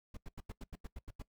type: noise bursts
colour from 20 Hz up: brown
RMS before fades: -44 dBFS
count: 10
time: 0.14-1.223 s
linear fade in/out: 5 ms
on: 30 ms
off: 87 ms
effects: noise-tail reverb RT60 0.1 s tail -20 dB re dry